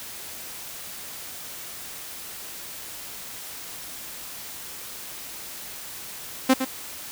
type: tone with echo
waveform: sawtooth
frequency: 261.6 Hz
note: C4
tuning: in tune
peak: -10 dBFS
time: 6.49-6.54 s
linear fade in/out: 10 ms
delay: 110 ms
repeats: 1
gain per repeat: -9 dB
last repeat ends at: 6.65 s
effects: white hiss -38 dBFS RMS until 7.11 s